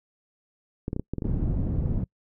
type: clicks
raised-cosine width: 3 ms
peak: -16 dBFS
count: 8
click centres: 0.881 / 0.931 / 0.964 / 0.996 / 1.136 / 1.183 / 1.222 / 1.254 s
type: low-pass noise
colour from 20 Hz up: pink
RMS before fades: -26 dBFS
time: 1.24-2.04 s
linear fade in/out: 5 ms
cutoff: 210 Hz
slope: 12 dB/octave
effects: noise-tail reverb RT60 0.1 s tail -26 dB re dry